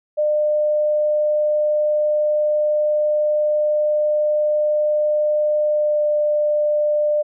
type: tone with pitch glide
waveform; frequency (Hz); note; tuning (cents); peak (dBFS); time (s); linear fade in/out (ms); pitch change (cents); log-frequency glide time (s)
sine; 602 to 597.8; D5 to D5; +43 to +31; -15; 0.17-7.23; 20; -12; 5.66-6.05
effects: none